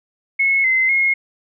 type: tone with pitch steps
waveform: sine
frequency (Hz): 2184 / 2060 / 2156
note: C#7 / C7 / C#7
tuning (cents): -26 / -28 / -49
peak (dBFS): -13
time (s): 0.39-1.14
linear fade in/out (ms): 10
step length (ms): 250
effects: none